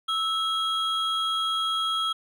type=tone pair together; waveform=triangle; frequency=1310 / 3285 Hz; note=E6 / G#7; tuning=-11 / -20 cents; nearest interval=octave + major third; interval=1591 cents; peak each=-25 dBFS; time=0.08-2.13 s; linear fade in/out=10 ms; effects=none